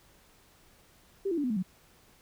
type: tone with pitch steps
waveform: sine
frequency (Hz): 392 / 337.3 / 290.3 / 249.8 / 215 / 185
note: G4 / E4 / D4 / B3 / A3 / F#3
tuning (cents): 0 / +40 / -20 / +20 / -40 / 0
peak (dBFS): -27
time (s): 1.25-1.628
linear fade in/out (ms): 10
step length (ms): 63
effects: pink hiss -61 dBFS RMS until 2.21 s